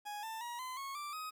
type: tone with pitch steps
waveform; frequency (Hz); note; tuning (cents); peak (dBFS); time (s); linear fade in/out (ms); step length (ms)
40% pulse; 830.6 / 890.2 / 954.1 / 1022.6 / 1096 / 1174.6 / 1259; G#5 / A5 / A#5 / C6 / C#6 / D6 / D#6; 0 / +20 / +40 / -40 / -20 / 0 / +20; -40; 0.05-1.31; 20; 180
effects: 11-bit